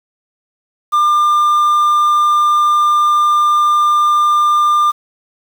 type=tone with quantisation; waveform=triangle; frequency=1198 Hz; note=D6; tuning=34 cents sharp; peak=-7 dBFS; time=0.92-4.92 s; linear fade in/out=20 ms; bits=6; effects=none